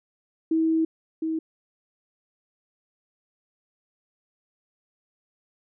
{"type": "tone pair in turn", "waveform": "sine", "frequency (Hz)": [322.5, 320.3], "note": ["E4", "E4"], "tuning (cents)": [-38, -50], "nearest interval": "unison", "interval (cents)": 12, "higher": "first", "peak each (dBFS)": [-19, -24], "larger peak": "first", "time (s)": [[0.51, 0.85], [1.22, 1.39]], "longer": "first", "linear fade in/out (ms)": 5, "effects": []}